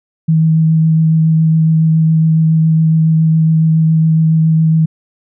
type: tone with vibrato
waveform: sine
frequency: 160 Hz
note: D#3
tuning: 49 cents sharp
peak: -7 dBFS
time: 0.28-4.86 s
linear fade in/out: 10 ms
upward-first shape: triangle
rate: 7.2 Hz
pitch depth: 14 cents each way
effects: none